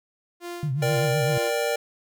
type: tone with tremolo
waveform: sawtooth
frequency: 348.1 Hz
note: F4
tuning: 6 cents flat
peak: -28 dBFS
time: 0.4-1.52 s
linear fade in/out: 50 ms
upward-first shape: sine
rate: 2.2 Hz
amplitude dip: 95%
type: tone with vibrato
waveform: sine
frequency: 140 Hz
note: C#3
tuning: 18 cents sharp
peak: -23 dBFS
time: 0.63-1.38 s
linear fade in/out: 2 ms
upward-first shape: triangle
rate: 7.8 Hz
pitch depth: 200 cents each way
type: chord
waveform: square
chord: G minor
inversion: first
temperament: just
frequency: 470.4 / 588 / 784 Hz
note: Bb4 / D5 / G5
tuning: +16 / +2 / 0 cents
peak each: -27 / -27 / -32 dBFS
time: 0.82-1.76 s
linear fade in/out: 5 ms
effects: none